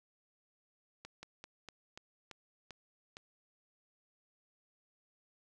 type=slowing click train; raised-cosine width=0.2 ms; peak=-30 dBFS; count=8; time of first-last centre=1.05-3.169 s; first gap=180 ms; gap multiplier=1.17; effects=none